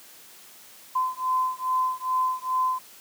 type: beating tone pair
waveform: sine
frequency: 1024 / 1026.4 Hz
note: C6 / C6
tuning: -38 / -34 cents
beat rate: 2.4 Hz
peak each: -26 dBFS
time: 0.95-2.79 s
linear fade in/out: 10 ms
effects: white hiss -49 dBFS RMS until 3 s + high-pass 150 Hz 12 dB/octave